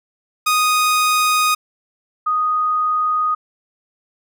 sawtooth / sine tone pair in turn, 1243 / 1243 Hz, D#6 / D#6, -2 / -2 cents, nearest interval unison, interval 0 cents, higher neither, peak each -10 / -15 dBFS, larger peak first, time 0.46-1.55 / 2.26-3.35 s, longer neither, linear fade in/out 10 ms, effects none

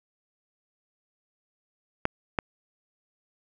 clicks, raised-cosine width 0.5 ms, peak -8 / -9 dBFS, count 2, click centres 2.054 / 2.388 s, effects none

